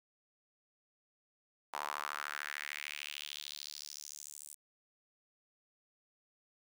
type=tone with high-pass filter sweep; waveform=sawtooth; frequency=73.42 Hz; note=D2; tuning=in tune; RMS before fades=-44 dBFS; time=1.73-4.55 s; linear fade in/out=10 ms; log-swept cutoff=910 to 8900 Hz; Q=3.2; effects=none